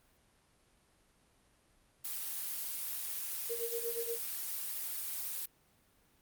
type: noise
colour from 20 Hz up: blue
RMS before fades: -39 dBFS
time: 2.04-5.46 s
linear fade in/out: 10 ms
type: tone with tremolo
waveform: sine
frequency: 465.8 Hz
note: A#4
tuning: 1 cent flat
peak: -34 dBFS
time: 3.49-4.19 s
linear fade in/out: 20 ms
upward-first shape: sine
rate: 8.4 Hz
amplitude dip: 85%
effects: pink hiss -69 dBFS RMS until 6.21 s + Opus 32 kbps